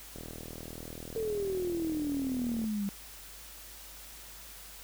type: click train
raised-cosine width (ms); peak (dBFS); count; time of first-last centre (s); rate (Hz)
2; -30; 101; 0.16-2.641; 40.3
type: exponential sweep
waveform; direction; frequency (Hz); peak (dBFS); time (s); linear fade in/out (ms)
sine; down; 453.8 to 196; -30; 1.16-2.89; 0
effects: added 50 Hz sine -54 dBFS peak until 4.83 s + white hiss -49 dBFS RMS until 4.83 s